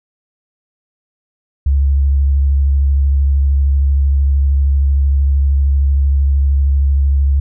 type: tone with vibrato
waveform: sine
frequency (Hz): 69.3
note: C#2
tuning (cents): 0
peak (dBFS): -9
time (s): 1.66-7.4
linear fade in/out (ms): 5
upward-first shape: sine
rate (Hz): 13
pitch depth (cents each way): 27
effects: none